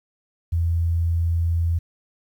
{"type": "tone", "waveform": "sine", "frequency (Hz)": 84, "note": "E2", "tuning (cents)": 33, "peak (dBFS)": -18, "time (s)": [0.52, 1.79], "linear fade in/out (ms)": 10, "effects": ["9-bit"]}